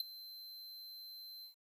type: tone with ADSR envelope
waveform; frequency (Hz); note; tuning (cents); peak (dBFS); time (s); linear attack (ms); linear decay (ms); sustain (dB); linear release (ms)
square; 4095; C8; -38; -31; 0-1.55; 3; 13; -18; 110
effects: 12-bit